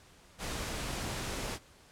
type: noise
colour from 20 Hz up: pink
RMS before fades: -37 dBFS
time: 0.38-1.59 s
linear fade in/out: 50 ms
effects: pink hiss -59 dBFS RMS until 1.91 s + low-pass 10000 Hz 12 dB/octave